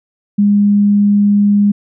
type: tone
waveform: sine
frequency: 204.2 Hz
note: G#3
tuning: 29 cents flat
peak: -7 dBFS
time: 0.38-1.72 s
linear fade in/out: 10 ms
effects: none